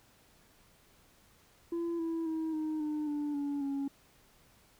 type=tone with pitch steps; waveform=sine; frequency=338.5 / 329.1 / 319.9 / 310.9 / 302.3 / 293.8 / 285.6 / 277.7 Hz; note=E4 / E4 / D#4 / D#4 / D#4 / D4 / D4 / C#4; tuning=+46 / -3 / +48 / -1 / -50 / +1 / -48 / +3 cents; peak=-29 dBFS; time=1.72-3.88 s; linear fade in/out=5 ms; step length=270 ms; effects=tanh soft clip ceiling -31 dBFS + pink hiss -64 dBFS RMS until 4.79 s